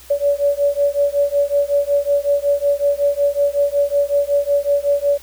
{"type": "beating tone pair", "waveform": "sine", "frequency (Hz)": [568, 573.4], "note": ["C#5", "D5"], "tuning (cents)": [42, -42], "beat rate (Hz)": 5.4, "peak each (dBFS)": [-17, -17], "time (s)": [0.1, 5.18], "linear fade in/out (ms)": 10, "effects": ["added 63 Hz sine -46 dBFS peak until 5.22 s", "white hiss -43 dBFS RMS until 5.22 s"]}